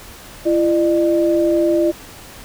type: tone pair together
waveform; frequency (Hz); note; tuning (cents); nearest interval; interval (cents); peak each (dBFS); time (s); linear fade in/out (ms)
sine; 338.4 / 603; E4 / D5; +45 / +46; minor seventh; 1001; -14 / -17; 0.45-1.92; 20
effects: pink hiss -38 dBFS RMS until 2.44 s